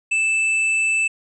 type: tone with hard clipping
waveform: triangle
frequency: 2637 Hz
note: E7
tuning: in tune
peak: -18 dBFS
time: 0.11-1.08 s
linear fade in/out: 10 ms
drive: 10 dB
effects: resampled to 22050 Hz